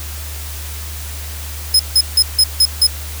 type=tone bursts; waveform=sawtooth; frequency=5120 Hz; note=D#8; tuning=49 cents sharp; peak=-5 dBFS; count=6; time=1.74-2.87 s; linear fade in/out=5 ms; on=55 ms; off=160 ms; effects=added 75 Hz sine -26 dBFS peak until 3.2 s + white hiss -31 dBFS RMS until 3.2 s